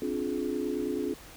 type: chord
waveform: sine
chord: D half-diminished seventh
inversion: third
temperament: just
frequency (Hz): 264.3 / 293.7 / 352.4 / 422.9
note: C4 / D4 / F4 / Ab4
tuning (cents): +18 / 0 / +16 / +31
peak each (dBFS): -34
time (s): 0.02-1.14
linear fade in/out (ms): 2
effects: pink hiss -49 dBFS RMS until 1.36 s